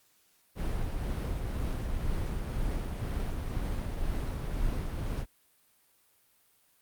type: noise with tremolo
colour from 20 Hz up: brown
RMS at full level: -31 dBFS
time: 0.55-5.26 s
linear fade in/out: 50 ms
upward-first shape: sine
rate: 2 Hz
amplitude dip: 25%
effects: white hiss -67 dBFS RMS until 6.81 s + Opus 48 kbps